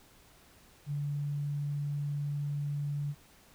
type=tone; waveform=sine; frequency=144.6 Hz; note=D3; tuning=27 cents flat; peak=-31 dBFS; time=0.86-3.15 s; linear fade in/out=50 ms; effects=pink hiss -60 dBFS RMS until 3.54 s